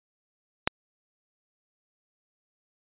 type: click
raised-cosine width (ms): 0.3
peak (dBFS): -5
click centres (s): 0.675
effects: resampled to 8000 Hz